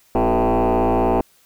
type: tone with frequency modulation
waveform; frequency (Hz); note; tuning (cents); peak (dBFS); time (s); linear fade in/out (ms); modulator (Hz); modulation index
sine; 201.9; G#3; -49; -12; 0.15-1.21; 2; 115; 6.2
effects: tanh soft clip ceiling -13 dBFS + white hiss -56 dBFS RMS until 1.45 s